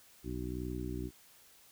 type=harmonic tone; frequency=61.74 Hz; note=B1; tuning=in tune; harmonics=1 / 2 / 3 / 4 / 5 / 6; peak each=-41 / -43 / -46 / -45 / -42 / -44 dBFS; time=0.23-1.11 s; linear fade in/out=50 ms; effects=white hiss -61 dBFS RMS until 1.71 s